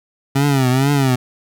25% pulse tone with vibrato, 134.7 Hz, C#3, 49 cents flat, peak -9 dBFS, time 0.35-1.16 s, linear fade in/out 10 ms, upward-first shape triangle, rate 2.2 Hz, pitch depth 140 cents each way, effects none

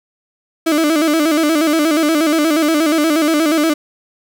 35% pulse tone with vibrato, 311.1 Hz, D#4, in tune, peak -10 dBFS, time 0.66-3.74 s, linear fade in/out 10 ms, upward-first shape square, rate 8.4 Hz, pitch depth 83 cents each way, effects none

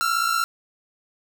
45% pulse tone pair together, 1330.4 / 1387 Hz, E6 / F6, +16 / -12 cents, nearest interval minor second, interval 72 cents, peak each -23 dBFS, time 0.01-0.44 s, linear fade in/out 0 ms, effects none

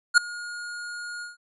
square tone with ADSR envelope, 1432 Hz, F6, 43 cents sharp, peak -11 dBFS, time 0.14-1.37 s, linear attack 35 ms, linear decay 6 ms, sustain -23 dB, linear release 150 ms, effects resampled to 24000 Hz

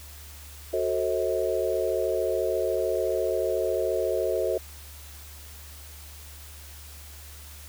sine chord, F# diminished seventh, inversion none, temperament just, 370 / 444 / 532.8 / 639.4 Hz, F#4 / A4 / C5 / Eb5, 0 / +16 / +31 / +47 cents, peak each -29 dBFS, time 0.73-4.58 s, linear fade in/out 5 ms, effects added 73 Hz sine -44 dBFS peak until 7.68 s + white hiss -47 dBFS RMS until 7.68 s

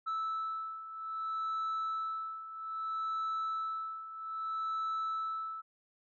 sine beating tone pair, 1312 / 1312.62 Hz, E6 / E6, -9 / -8 cents, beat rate 0.62 Hz, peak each -38 / -34 dBFS, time 0.06-5.62 s, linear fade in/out 20 ms, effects tanh soft clip ceiling -31 dBFS

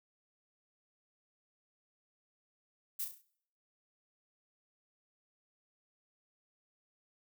violet noise with echo, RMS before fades -37 dBFS, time 2.99-3.05 s, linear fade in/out 10 ms, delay 34 ms, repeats 5, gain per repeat -6 dB, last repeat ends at 3.22 s, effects noise-tail reverb RT60 0.6 s tail -20 dB re dry

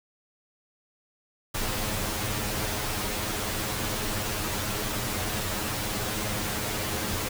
pink noise with comb filter, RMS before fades -30 dBFS, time 1.54-7.29 s, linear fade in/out 10 ms, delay 9.5 ms, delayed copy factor +0.8, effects none

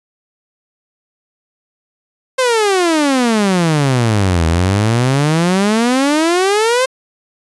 sawtooth exponential two-way sweep, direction down then up, 530 to 79.7 to 530 Hz, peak -7 dBFS, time 2.38-6.86 s, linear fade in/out 10 ms, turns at 4.46 s, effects resampled to 24000 Hz

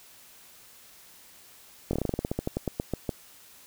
slowing click train, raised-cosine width 2 ms, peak -14 dBFS, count 18, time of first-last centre 1.91-3.092 s, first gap 22 ms, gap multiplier 1.13, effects white hiss -53 dBFS RMS until 3.66 s

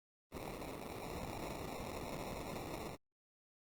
white noise with sample-and-hold, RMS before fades -45 dBFS, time 0.31-2.97 s, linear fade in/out 50 ms, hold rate 1575 Hz, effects Opus 24 kbps

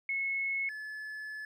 sine / triangle tone pair in turn, 2186 / 1723 Hz, C#7 / A6, -25 / -37 cents, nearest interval major third, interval 412 cents, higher first, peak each -30 / -37 dBFS, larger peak first, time 0.09-0.69 / 0.69-1.45 s, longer second, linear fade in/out 2 ms, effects none

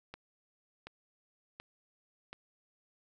click train, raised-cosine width 0.3 ms, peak -28 dBFS, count 4, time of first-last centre 0.14-2.33 s, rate 1.37 Hz, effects none

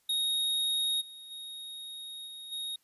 square tone with level steps, 3745 Hz, A#7, 7 cents sharp, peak -28 / -46 / -41 / -43 / -35 dBFS, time 0.09-2.76 s, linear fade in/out 5 ms, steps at 1 / 1.3 / 2.26 / 2.51 s, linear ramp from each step 20 ms, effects white hiss -71 dBFS RMS until 2.83 s + resampled to 32000 Hz

